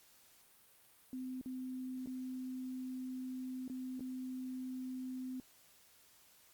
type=tone with dropouts; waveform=sine; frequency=256.7 Hz; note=C4; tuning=33 cents flat; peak=-40 dBFS; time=1.13-5.4 s; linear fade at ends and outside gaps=1 ms; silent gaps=1.413-1.459 / 2.06-2.072 / 3.679-3.698 / 3.995-4.006 s; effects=white hiss -65 dBFS RMS until 6.53 s + Opus 48 kbps